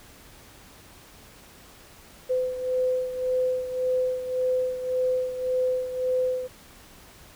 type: beating tone pair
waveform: sine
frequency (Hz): 508 / 509.8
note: B4 / C5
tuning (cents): +49 / -45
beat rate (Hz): 1.8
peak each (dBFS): -24 / -30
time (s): 2.29-6.48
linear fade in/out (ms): 20
effects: pink hiss -50 dBFS RMS until 7.35 s